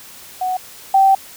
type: tone pair in turn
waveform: sine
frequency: 740 / 776.5 Hz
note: F#5 / G5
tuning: 0 / -17 cents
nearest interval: minor second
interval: 83 cents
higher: second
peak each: -17 / -8 dBFS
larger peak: second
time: 0.41-0.57 / 0.94-1.15 s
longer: second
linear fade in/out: 5 ms
effects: white hiss -39 dBFS RMS until 1.36 s